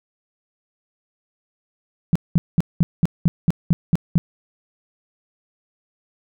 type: tone bursts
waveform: sine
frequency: 166.9 Hz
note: E3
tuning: 22 cents sharp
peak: -11 dBFS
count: 10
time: 2.13-4.18 s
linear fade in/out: 0 ms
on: 25 ms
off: 200 ms
effects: none